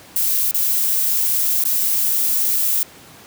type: noise with dropouts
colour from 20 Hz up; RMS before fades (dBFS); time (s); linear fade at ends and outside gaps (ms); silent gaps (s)
violet; -18; 0.16-2.83; 2; 0.512-0.543 / 1.639-1.651
effects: pink hiss -43 dBFS RMS until 3.26 s + high-pass 100 Hz 12 dB/octave